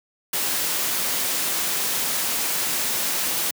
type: noise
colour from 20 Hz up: white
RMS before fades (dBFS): -24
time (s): 0.33-3.51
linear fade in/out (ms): 5
effects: high-pass 150 Hz 12 dB/octave